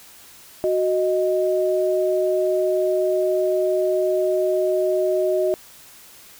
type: tone pair together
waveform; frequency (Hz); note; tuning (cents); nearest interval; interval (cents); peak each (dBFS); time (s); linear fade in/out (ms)
sine; 370 / 622.3; F#4 / D#5; 0 / 0; major sixth; 900; -20; 0.64-5.54; 0
effects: white hiss -46 dBFS RMS until 6.39 s